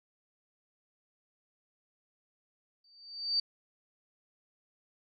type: tone with exponential growth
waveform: sine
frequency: 4617 Hz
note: D8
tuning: 30 cents flat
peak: -24 dBFS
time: 2.84-3.4 s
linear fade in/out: 5 ms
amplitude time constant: 120 ms
effects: none